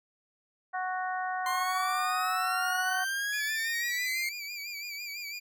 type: harmonic tone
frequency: 370 Hz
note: F#4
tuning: in tune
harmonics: 2 / 3 / 4 / 5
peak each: -32 / -38 / -37 / -40 dBFS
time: 0.73-3.05 s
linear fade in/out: 20 ms
type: exponential sweep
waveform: 40% pulse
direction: up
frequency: 1046.5 to 2132 Hz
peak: -29 dBFS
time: 1.46-4.29 s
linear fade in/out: 2 ms
type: tone with vibrato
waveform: 25% pulse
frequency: 2349 Hz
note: D7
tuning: in tune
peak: -33 dBFS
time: 3.32-5.4 s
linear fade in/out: 20 ms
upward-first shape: sine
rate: 6 Hz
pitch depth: 63 cents each way
effects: none